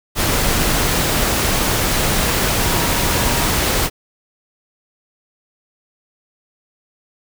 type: tone in noise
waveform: sine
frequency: 950 Hz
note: A#5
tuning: 33 cents sharp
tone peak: -28 dBFS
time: 2.57-3.49 s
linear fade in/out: 50 ms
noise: pink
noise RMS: -17 dBFS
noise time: 0.15-3.9 s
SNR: -14 dB
effects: none